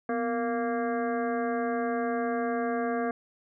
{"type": "harmonic tone with a mistuned harmonic", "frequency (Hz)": 232.2, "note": "A#3", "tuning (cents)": -7, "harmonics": [1, 2, 3, 5, 6, 7, 8, 9], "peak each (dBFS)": [-31, -31, -32, -38, -44, -39, -52, -48], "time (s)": [0.09, 3.11], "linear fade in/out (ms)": 2, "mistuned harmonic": 1, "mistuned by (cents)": 110, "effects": []}